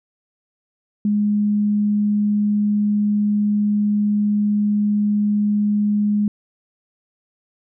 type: tone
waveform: sine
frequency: 207.7 Hz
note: G#3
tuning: in tune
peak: -15 dBFS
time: 1.05-6.28 s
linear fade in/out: 2 ms
effects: none